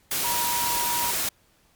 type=tone in noise; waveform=sine; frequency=956 Hz; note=A#5; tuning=43 cents sharp; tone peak=-27 dBFS; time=0.24-1.11 s; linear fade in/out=5 ms; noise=white; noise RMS=-26 dBFS; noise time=0.11-1.29 s; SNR=-4 dB; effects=pink hiss -62 dBFS RMS until 1.75 s + MP3 96 kbps